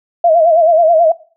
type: tone with vibrato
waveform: sine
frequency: 659.3 Hz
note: E5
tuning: in tune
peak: -6 dBFS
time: 0.24-1.12 s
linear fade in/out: 5 ms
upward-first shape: sine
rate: 9.3 Hz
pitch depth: 97 cents each way
effects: noise-tail reverb RT60 0.4 s tail -20 dB re dry